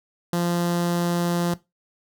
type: tone with notch filter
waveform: sawtooth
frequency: 173.2 Hz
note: F3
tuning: 14 cents flat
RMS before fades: -23 dBFS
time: 0.33-1.54 s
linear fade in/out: 2 ms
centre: 2300 Hz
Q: 1.9
effects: noise-tail reverb RT60 0.2 s tail -17 dB re dry

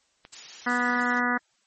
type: click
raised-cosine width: 0.3 ms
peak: -28 dBFS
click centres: 0.251 s
type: noise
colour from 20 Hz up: blue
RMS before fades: -37 dBFS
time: 0.32-1.2 s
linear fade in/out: 10 ms
type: harmonic tone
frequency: 245 Hz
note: B3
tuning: 14 cents flat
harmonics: 1 / 2 / 3 / 4 / 5 / 6 / 7 / 8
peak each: -28 / -36 / -33 / -32 / -30 / -29 / -30 / -31 dBFS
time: 0.66-1.38 s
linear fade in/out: 10 ms
effects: white hiss -68 dBFS RMS until 1.66 s + MP3 32 kbps

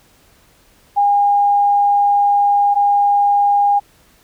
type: tone pair in turn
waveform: sine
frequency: 812 / 812 Hz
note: G#5 / G#5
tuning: -39 / -39 cents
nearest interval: unison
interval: 0 cents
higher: neither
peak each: -10 dBFS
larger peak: neither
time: 0.96-2.75 / 2.75-3.8 s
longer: first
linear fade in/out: 20 ms
effects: pink hiss -52 dBFS RMS until 4.23 s

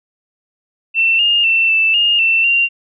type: tone with pitch steps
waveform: sine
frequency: 2687 / 2830 / 2683 / 2648 / 2836 / 2681 / 2767 Hz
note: E7 / F7 / E7 / E7 / F7 / E7 / F7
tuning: +33 / +22 / +30 / +7 / +26 / +29 / -17 cents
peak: -10 dBFS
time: 0.94-2.69 s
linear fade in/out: 50 ms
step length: 250 ms
effects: none

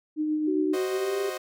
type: tone with tremolo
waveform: sine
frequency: 306.3 Hz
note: D#4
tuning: 27 cents flat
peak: -22 dBFS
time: 0.16-0.77 s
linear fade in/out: 50 ms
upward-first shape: triangle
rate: 7.4 Hz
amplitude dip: 35%
type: tone with pitch glide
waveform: sine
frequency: 375.4 to 396.1 Hz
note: F#4 to G4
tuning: +25 to +18 cents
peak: -26 dBFS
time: 0.47-1.3 s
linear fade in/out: 10 ms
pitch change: +93 cents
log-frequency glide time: 0.88-1.18 s
type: chord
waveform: sawtooth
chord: C diminished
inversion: second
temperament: equal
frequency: 370 / 523.3 / 622.3 Hz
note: Gb4 / C5 / Eb5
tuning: 0 / 0 / 0 cents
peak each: -32 dBFS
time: 0.73-1.38 s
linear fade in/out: 10 ms
effects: none

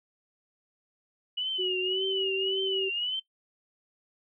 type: tone with vibrato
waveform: sine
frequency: 2927 Hz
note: F#7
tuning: 19 cents flat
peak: -28 dBFS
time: 1.37-3.2 s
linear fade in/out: 10 ms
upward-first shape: triangle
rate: 1.8 Hz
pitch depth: 110 cents each way
type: tone with pitch glide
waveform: sine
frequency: 370 to 385 Hz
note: F#4 to G4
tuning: 0 to -31 cents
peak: -29 dBFS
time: 1.58-2.9 s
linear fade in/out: 20 ms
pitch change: +69 cents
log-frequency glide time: 1.84-2.05 s
effects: noise-tail reverb RT60 0.1 s tail -17 dB re dry

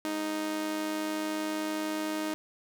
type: tone with amplitude modulation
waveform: sawtooth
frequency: 311.1 Hz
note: D#4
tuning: in tune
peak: -24 dBFS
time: 0.05-2.34 s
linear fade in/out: 0 ms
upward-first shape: sine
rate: 100 Hz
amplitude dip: 55%
effects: none

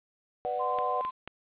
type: chord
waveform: sine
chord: B minor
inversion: none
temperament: just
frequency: 493.9 / 592.7 / 740.8 Hz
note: B4 / D5 / F#5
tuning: 0 / +16 / +2 cents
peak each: -34 / -35 / -31 dBFS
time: 0.45-1.01 s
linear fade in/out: 0 ms
type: tone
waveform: sine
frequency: 1034 Hz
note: C6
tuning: 21 cents flat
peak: -30 dBFS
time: 0.59-1.11 s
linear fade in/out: 20 ms
type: clicks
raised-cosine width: 0.3 ms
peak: -22 dBFS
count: 3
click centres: 0.787 / 1.05 / 1.276 s
effects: resampled to 8000 Hz + 9-bit

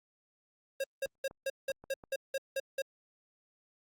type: tone bursts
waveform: square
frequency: 541 Hz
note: C#5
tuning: 42 cents flat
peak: -32 dBFS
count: 10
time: 0.8-2.82 s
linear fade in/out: 5 ms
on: 40 ms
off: 180 ms
type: clicks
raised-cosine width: 1 ms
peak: -36 dBFS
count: 5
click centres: 1.06 / 1.311 / 1.701 / 1.84 / 2.038 s
effects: Opus 32 kbps

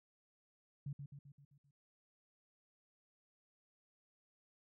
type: tone with echo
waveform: sine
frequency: 141.3 Hz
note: C#3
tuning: 34 cents sharp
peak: -40 dBFS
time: 0.86-0.93 s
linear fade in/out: 5 ms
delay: 130 ms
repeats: 6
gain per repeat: -5 dB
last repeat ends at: 1.71 s
effects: none

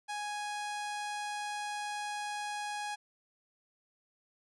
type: tone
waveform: sawtooth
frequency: 830.6 Hz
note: G#5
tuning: in tune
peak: -32 dBFS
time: 0.08-2.96 s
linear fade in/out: 20 ms
effects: resampled to 24000 Hz

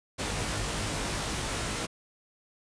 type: noise with comb filter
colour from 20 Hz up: pink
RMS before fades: -32 dBFS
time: 0.18-1.87 s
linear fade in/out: 20 ms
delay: 19 ms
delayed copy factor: +0.9
effects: resampled to 22050 Hz

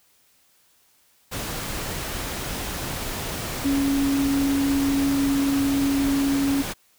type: tone in noise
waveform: sine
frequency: 277.2 Hz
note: C#4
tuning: in tune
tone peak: -19 dBFS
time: 3.64-6.63 s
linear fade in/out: 20 ms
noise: pink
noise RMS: -30 dBFS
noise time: 1.31-6.74 s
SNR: +8 dB
effects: white hiss -61 dBFS RMS until 6.98 s

